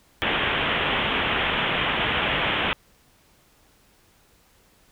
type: low-pass noise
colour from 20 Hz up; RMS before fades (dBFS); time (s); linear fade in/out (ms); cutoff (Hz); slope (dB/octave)
white; -24; 0.22-2.73; 0; 3400; 96
effects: pink hiss -59 dBFS RMS until 4.91 s